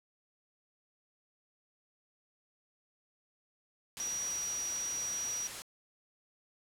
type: tone in noise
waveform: sine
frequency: 5780 Hz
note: F#8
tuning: 41 cents flat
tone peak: -34 dBFS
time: 4-5.47 s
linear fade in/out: 0 ms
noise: white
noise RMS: -42 dBFS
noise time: 3.97-5.62 s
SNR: +5 dB
effects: low-pass 10000 Hz 12 dB/octave